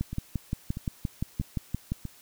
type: two click trains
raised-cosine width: 5 ms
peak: -22 / -16 dBFS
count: 4 / 12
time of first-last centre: 0.13-2.053 / 0.01-1.92 s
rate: 1.56 / 5.76 Hz
effects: white hiss -55 dBFS RMS until 2.21 s

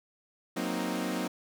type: chord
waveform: sawtooth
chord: C half-diminished seventh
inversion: second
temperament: equal with one note detuned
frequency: 185 / 233.8 / 261.6 / 311.1 Hz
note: Gb3 / Bb3 / C4 / Eb4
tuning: 0 / +5 / 0 / 0 cents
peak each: -32 dBFS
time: 0.56-1.28 s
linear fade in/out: 10 ms
effects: none

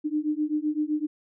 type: beating tone pair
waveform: sine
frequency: 299 / 306.8 Hz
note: D4 / D#4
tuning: +31 / -24 cents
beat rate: 7.8 Hz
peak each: -27 dBFS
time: 0.04-1.07 s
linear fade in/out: 20 ms
effects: none

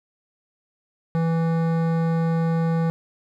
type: tone with hard clipping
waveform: sine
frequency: 164.81 Hz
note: E3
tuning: in tune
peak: -21 dBFS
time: 1.15-2.9 s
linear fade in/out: 0 ms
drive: 15 dB
effects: none

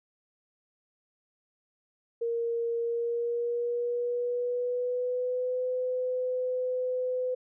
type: tone with pitch glide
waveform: sine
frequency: 466.2 to 505.5 Hz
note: A#4 to B4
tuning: 0 to +40 cents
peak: -27 dBFS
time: 2.21-7.35 s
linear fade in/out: 10 ms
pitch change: +140 cents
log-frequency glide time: 2.78-5.65 s
effects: none

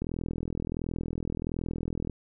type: click train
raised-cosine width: 3 ms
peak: -19 dBFS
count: 87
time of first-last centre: 0.02-2.097 s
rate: 41.4 Hz
effects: none

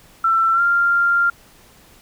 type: tone with pitch glide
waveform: sine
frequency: 1340 to 1392.1 Hz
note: E6 to F6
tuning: +28 to -6 cents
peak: -13 dBFS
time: 0.24-1.3 s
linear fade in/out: 5 ms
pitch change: +66 cents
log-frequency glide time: 0.54-0.61 s
effects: pink hiss -49 dBFS RMS until 2.01 s

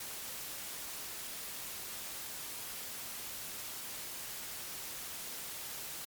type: noise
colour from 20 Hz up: white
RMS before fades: -43 dBFS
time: 0-6.05 s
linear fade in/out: 5 ms
effects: MP3 96 kbps

